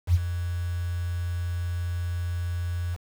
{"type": "tone with ADSR envelope", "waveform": "sine", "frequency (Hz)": 87.4, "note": "F2", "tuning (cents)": 2, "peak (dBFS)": -14, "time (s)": [0.07, 2.97], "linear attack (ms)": 72, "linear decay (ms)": 36, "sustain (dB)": -12, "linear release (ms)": 32, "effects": ["7-bit"]}